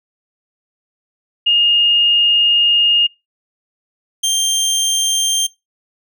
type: tone pair in turn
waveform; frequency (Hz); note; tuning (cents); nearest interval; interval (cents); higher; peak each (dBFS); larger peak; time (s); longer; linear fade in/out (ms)
sine / 25% pulse; 2841 / 3171; F7 / G7; +29 / +19; major second; 190; second; -10; neither; 1.46-3.07 / 4.23-5.47; first; 10
effects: noise-tail reverb RT60 0.2 s tail -20 dB re dry